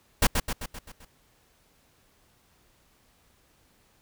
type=noise with echo; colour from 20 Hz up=pink; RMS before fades=-19 dBFS; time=0.22-0.27 s; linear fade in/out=5 ms; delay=130 ms; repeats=6; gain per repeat=-5 dB; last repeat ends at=1.05 s; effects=pink hiss -64 dBFS RMS until 4.01 s